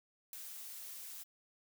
blue noise with ADSR envelope, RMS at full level -40 dBFS, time 0.33-1.24 s, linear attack 3 ms, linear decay 3 ms, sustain -8 dB, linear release 19 ms, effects none

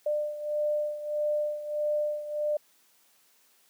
sine beating tone pair, 597 / 598.6 Hz, D5 / D5, +28 / +33 cents, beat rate 1.6 Hz, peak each -28 / -33 dBFS, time 0.06-2.57 s, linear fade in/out 5 ms, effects white hiss -64 dBFS RMS until 3.69 s + high-pass 200 Hz 12 dB/octave

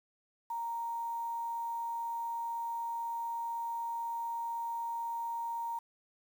sine tone with quantisation, 929 Hz, A#5, 6 cents flat, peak -34 dBFS, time 0.5-5.79 s, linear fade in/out 5 ms, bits 9, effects none

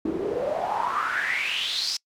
pink noise with band-pass filter sweep, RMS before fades -27 dBFS, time 0.05-1.97 s, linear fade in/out 5 ms, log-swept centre 300 to 5300 Hz, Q 7.7, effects noise-tail reverb RT60 0.1 s tail -25 dB re dry

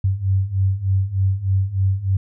sine beating tone pair, 94.3 / 97.6 Hz, F#2 / G2, +33 / -7 cents, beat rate 3.3 Hz, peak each -21 / -18 dBFS, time 0.04-2.17 s, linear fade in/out 5 ms, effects none

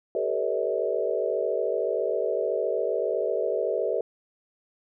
sine tone cluster, 385.2 / 432.9 / 486.9 / 566 / 639 Hz, G4 / A4 / B4 / C#5 / D#5, -30 / -28 / -25 / +36 / +46 cents, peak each -31 / -30 / -29 / -31 / -30 dBFS, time 0.15-4.01 s, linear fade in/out 2 ms, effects none

